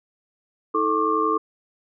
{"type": "tone cluster", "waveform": "sine", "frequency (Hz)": [320, 437.2, 1086, 1177], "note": ["D#4", "A4", "C#6", "D6"], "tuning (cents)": [49, -11, -36, 3], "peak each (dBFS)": [-26, -24, -24, -23], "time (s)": [0.74, 1.38], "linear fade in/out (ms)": 10, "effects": []}